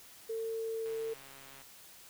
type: tone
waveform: sine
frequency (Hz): 449.8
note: A4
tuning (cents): +38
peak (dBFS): -34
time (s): 0.29-1.14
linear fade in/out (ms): 10
type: click train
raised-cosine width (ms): 0.3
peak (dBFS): -38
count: 104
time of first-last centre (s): 0.86-1.617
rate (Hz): 136
effects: white hiss -55 dBFS RMS until 2.09 s